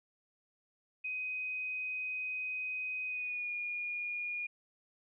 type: tone with pitch glide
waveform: sine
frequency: 2510 to 2434 Hz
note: D#7 to D#7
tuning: +15 to -39 cents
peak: -35 dBFS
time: 1.04-4.47 s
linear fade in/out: 10 ms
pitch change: -54 cents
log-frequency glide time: 3.06-3.52 s
effects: none